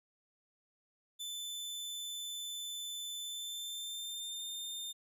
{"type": "tone with pitch glide", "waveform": "sawtooth", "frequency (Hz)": [3520, 3617], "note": ["A7", "A7"], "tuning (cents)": [0, 47], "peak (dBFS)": -37, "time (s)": [1.19, 4.93], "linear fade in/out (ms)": 20, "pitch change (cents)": 47, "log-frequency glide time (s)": [3.2, 4.48], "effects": []}